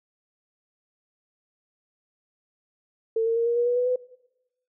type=tone with pitch steps; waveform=sine; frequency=450 / 457.1 / 464.3 / 471.6 / 479 / 486.5 / 494.1 / 501.9 Hz; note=A4 / A#4 / A#4 / A#4 / A#4 / B4 / B4 / B4; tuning=+39 / -34 / -7 / +20 / +47 / -26 / +1 / +28 cents; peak=-20 dBFS; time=3.16-3.96 s; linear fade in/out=5 ms; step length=100 ms; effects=noise-tail reverb RT60 0.9 s tail -20 dB re dry